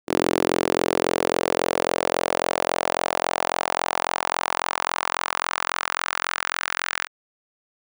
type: tone with high-pass filter sweep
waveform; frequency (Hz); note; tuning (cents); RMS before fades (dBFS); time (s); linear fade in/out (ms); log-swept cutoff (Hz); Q
sawtooth; 43.65; F1; 0; -24; 0.07-7.08; 50; 340 to 1600; 2.1
effects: none